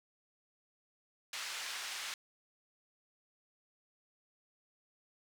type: band-pass noise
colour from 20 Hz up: pink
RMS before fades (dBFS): -42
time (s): 1.33-2.14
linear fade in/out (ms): 2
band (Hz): 1600 to 6900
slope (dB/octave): 12
effects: none